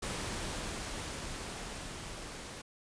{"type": "noise with level ramp", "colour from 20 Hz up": "pink", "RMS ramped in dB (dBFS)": [-37, -45], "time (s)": [0.02, 2.62], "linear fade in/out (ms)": 10, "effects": ["resampled to 22050 Hz"]}